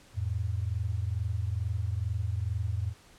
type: tone pair together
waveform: sine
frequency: 85.7 / 107.98 Hz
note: F2 / A2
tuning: -32 / -32 cents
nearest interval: major third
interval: 400 cents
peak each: -31 / -31 dBFS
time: 0.14-2.94 s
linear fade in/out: 50 ms
effects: pink hiss -57 dBFS RMS until 3.18 s + low-pass 10000 Hz 12 dB/octave